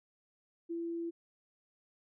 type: tone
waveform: sine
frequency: 336.6 Hz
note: E4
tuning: 36 cents sharp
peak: -35 dBFS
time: 0.69-1.11 s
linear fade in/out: 20 ms
effects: none